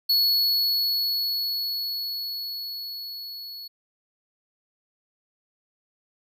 square tone with level ramp, 4385 Hz, C#8, 20 cents flat, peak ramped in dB -18 to -37 dBFS, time 0.09-3.68 s, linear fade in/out 10 ms, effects none

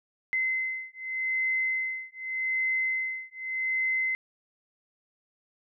sine beating tone pair, 2056 / 2056.84 Hz, C7 / C7, -31 / -30 cents, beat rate 0.84 Hz, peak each -30 dBFS, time 0.33-4.15 s, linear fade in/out 0 ms, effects none

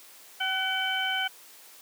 harmonic tone with a mistuned harmonic, 764 Hz, G5, 45 cents flat, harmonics 1 / 2 / 3 / 4, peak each -33 / -30 / -34 / -30 dBFS, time 0.4-1.28 s, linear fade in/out 10 ms, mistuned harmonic 2, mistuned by -35 cents, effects white hiss -51 dBFS RMS until 1.81 s + high-pass 300 Hz 12 dB/octave

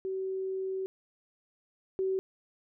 sine tone pair in turn, 380.5 / 380.5 Hz, F#4 / F#4, +48 / +48 cents, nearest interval unison, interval 0 cents, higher neither, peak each -31 / -27 dBFS, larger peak second, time 0.05-0.86 / 1.99-2.19 s, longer first, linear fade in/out 0 ms, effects none

